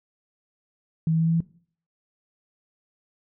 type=tone with pitch steps; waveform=sine; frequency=160.8 / 162.11 / 163.42 / 164.75 / 166.09 Hz; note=E3 / E3 / E3 / E3 / E3; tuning=-43 / -29 / -15 / -1 / +13 cents; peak=-19 dBFS; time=1.07-1.405 s; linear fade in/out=2 ms; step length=67 ms; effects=noise-tail reverb RT60 0.5 s tail -19 dB re dry